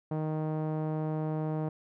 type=tone with low-pass filter; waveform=sawtooth; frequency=155.56 Hz; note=D#3; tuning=in tune; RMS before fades=-32 dBFS; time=0.11-1.69 s; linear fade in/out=5 ms; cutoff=770 Hz; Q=1.2; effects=none